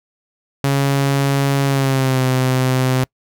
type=tone with pitch glide; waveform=sawtooth; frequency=138.59 to 129.31 Hz; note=C#3 to C3; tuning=0 to -20 cents; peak=-10 dBFS; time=0.64-3.04 s; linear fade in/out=0 ms; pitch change=-120 cents; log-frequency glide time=1.66-2.23 s; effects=noise-tail reverb RT60 0.1 s tail -26 dB re dry